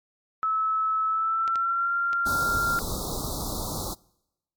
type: tone with pitch glide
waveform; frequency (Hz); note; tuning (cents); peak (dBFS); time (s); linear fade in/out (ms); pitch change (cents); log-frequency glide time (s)
sine; 1300 to 1385.3; E6 to F6; -24 to -14; -22; 0.43-2.79; 0; +110; 1.07-1.93
type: clicks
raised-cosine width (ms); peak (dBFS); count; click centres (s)
0.2; -20; 3; 1.478 / 1.557 / 2.131
type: band-stop noise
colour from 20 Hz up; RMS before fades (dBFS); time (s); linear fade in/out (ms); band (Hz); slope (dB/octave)
pink; -31; 2.25-3.95; 20; 1300 to 3700; 96
effects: noise-tail reverb RT60 0.9 s tail -25 dB re dry + MP3 96 kbps